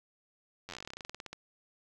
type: slowing click train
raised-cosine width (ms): 0.2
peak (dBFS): -25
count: 22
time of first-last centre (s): 0.69-1.33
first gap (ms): 10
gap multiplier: 1.1
effects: none